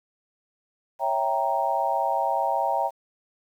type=chord; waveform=sine; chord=C# diminished seventh; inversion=none; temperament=equal; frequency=554.4 / 659.3 / 784 / 932.3 Hz; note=C#5 / E5 / G5 / Bb5; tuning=0 / 0 / 0 / 0 cents; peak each=-30 / -28 / -26 / -26 dBFS; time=0.99-2.91 s; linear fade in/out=50 ms; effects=9-bit